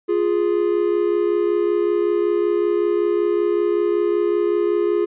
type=tone pair together; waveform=triangle; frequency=349.2 / 414.5 Hz; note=F4 / G#4; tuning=0 / -3 cents; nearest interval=minor third; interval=297 cents; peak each=-17 dBFS; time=0.08-5.06 s; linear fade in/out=20 ms; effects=resampled to 8000 Hz